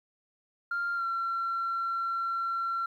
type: tone with pitch glide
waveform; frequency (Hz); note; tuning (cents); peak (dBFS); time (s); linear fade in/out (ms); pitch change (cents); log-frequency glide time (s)
sine; 1395 to 1360; F6 to F6; -2 to -46; -27; 0.71-2.86; 5; -44; 0.95-1.04
effects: tanh soft clip ceiling -25 dBFS + 11-bit